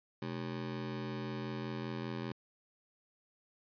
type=ring-modulated tone; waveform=25% pulse; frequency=170 Hz; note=F3; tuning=46 cents flat; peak=-31 dBFS; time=0.22-2.32 s; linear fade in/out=0 ms; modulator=42.6 Hz; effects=resampled to 11025 Hz